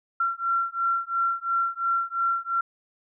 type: beating tone pair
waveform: sine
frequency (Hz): 1363 / 1365.9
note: F6 / F6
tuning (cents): -43 / -39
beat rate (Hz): 2.9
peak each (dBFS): -26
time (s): 0.2-2.61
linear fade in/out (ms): 5
effects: none